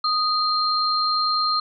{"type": "tone pair together", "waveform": "sine", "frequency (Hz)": [1244.5, 4186], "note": ["D#6", "C8"], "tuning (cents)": [0, 0], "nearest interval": "octave + major sixth", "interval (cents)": 2100, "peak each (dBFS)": [-21, -22], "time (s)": [0.04, 1.6], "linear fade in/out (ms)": 5, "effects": []}